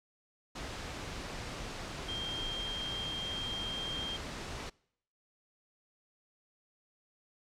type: tone in noise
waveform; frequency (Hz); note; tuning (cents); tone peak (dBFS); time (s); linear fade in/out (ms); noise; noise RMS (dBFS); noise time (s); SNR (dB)
sine; 3193; G7; +31; -36; 2.08-4.17; 10; pink; -41; 0.55-4.7; +2
effects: noise-tail reverb RT60 0.7 s tail -25 dB re dry + low-pass 6000 Hz 12 dB/octave